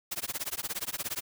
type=noise with tremolo; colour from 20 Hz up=white; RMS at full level=-32 dBFS; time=0.11-1.21 s; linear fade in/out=10 ms; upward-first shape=sine; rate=17 Hz; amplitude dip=100%; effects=none